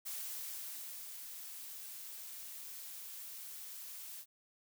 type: noise with ADSR envelope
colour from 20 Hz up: blue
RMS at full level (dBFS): -42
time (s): 0.05-4.26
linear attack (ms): 19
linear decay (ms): 1000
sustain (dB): -6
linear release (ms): 62
effects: none